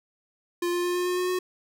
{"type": "tone with pitch steps", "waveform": "square", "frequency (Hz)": [349.2, 351.8, 354.5, 357.2, 359.8, 362.6, 365.3], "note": ["F4", "F4", "F4", "F4", "F#4", "F#4", "F#4"], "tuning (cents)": [0, 13, 26, 39, -48, -35, -22], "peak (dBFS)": -25, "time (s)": [0.62, 1.39], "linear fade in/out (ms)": 5, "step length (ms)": 110, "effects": []}